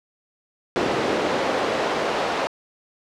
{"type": "noise with high-pass filter sweep", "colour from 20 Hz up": "brown", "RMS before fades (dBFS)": -23, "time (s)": [0.76, 2.47], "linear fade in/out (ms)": 0, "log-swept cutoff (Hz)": [380, 610], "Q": 1.2, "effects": ["low-pass 5000 Hz 12 dB/octave"]}